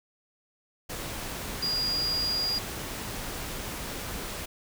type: tone in noise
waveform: sine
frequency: 4841 Hz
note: D#8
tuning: 48 cents flat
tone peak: -26 dBFS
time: 1.62-2.59 s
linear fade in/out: 10 ms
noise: pink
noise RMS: -36 dBFS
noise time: 0.89-4.46 s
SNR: +7 dB
effects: none